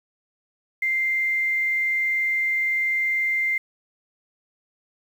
sine tone with quantisation, 2093 Hz, C7, in tune, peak -20 dBFS, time 0.82-3.58 s, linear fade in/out 5 ms, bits 8, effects none

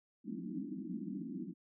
pink band-pass noise, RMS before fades -42 dBFS, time 0.24-1.54 s, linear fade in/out 50 ms, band 170 to 330 Hz, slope 96 dB/octave, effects none

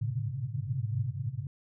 white band-pass noise, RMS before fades -33 dBFS, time 0.01-1.47 s, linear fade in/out 2 ms, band 100 to 140 Hz, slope 96 dB/octave, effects none

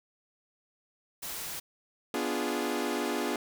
white noise, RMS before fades -38 dBFS, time 1.22-1.6 s, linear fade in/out 10 ms
sawtooth chord, B diminished seventh, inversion none, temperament equal, 246.9 / 293.7 / 349.2 / 415.3 Hz, B3 / D4 / F4 / Ab4, 0 / 0 / 0 / 0 cents, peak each -31 dBFS, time 2.14-3.36 s, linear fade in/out 2 ms
effects none

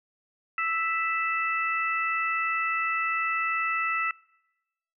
harmonic tone, 659.3 Hz, E5, in tune, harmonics 2 / 3 / 4, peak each -28 / -30 / -31 dBFS, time 0.58-4.11 s, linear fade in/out 2 ms, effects noise-tail reverb RT60 1.0 s tail -25 dB re dry

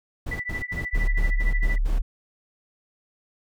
brown noise bursts, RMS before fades -31 dBFS, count 8, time 0.26-1.989 s, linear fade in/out 10 ms, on 140 ms, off 87 ms
sine tone with tremolo, 1975.5 Hz, B6, in tune, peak -25 dBFS, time 0.31-1.78 s, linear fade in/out 5 ms, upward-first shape triangle, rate 13 Hz, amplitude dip 100%
sine tone, 35.55 Hz, C#1, 45 cents sharp, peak -19 dBFS, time 0.93-2.02 s, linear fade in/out 10 ms
effects none

